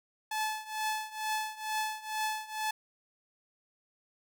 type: tone with tremolo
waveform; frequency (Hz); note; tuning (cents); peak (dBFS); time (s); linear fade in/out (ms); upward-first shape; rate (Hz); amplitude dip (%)
sawtooth; 865; A5; -30; -25; 0.31-2.71; 5; triangle; 2.2; 90
effects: none